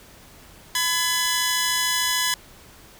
10% pulse tone pair together, 1005.7 / 1694 Hz, B5 / G#6, +31 / +34 cents, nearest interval major sixth, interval 903 cents, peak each -15 / -14 dBFS, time 0.75-2.34 s, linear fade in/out 2 ms, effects pink hiss -48 dBFS RMS until 2.99 s

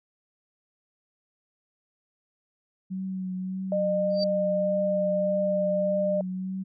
sine tone with vibrato, 187.2 Hz, F#3, 20 cents sharp, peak -29 dBFS, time 2.9-6.64 s, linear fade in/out 20 ms, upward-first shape triangle, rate 1.7 Hz, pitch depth 28 cents each way
sine tone with pitch glide, 607 to 602.8 Hz, D#5 to D5, -43 to +45 cents, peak -23 dBFS, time 3.72-6.21 s, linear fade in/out 2 ms, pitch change -12 cents, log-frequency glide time 4.26-5.63 s
sine tone with exponential growth, 4650 Hz, D8, 18 cents flat, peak -25 dBFS, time 4.1-4.24 s, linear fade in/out 5 ms, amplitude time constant 30 ms
effects none

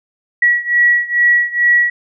sine beating tone pair, 1926 / 1928.3 Hz, B6 / B6, -44 / -42 cents, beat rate 2.3 Hz, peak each -12 / -14 dBFS, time 0.42-1.9 s, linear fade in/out 5 ms, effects none

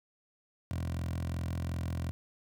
10% pulse tone with high-pass filter, 42.74 Hz, F1, 37 cents flat, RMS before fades -35 dBFS, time 0.71-2.11 s, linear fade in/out 0 ms, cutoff 94 Hz, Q 5.1, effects none

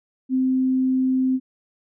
sine tone, 259.6 Hz, C4, 13 cents flat, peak -17 dBFS, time 0.29-1.4 s, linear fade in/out 50 ms, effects none

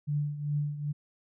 sine tone with tremolo, 146.83 Hz, D3, in tune, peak -25 dBFS, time 0.07-0.93 s, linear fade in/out 20 ms, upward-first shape triangle, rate 2.5 Hz, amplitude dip 75%, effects none

